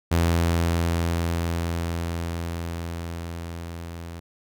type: tone with level ramp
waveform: sawtooth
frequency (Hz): 84.4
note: E2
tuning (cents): +41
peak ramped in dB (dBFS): -14 to -31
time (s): 0.11-4.2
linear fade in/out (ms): 10
effects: none